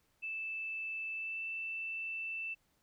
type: tone with pitch glide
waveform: sine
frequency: 2637 to 2658 Hz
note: E7 to E7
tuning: 0 to +14 cents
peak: -37 dBFS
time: 0.22-2.55 s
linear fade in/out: 20 ms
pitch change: +14 cents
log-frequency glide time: 1.14-1.43 s
effects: pink hiss -75 dBFS RMS until 2.82 s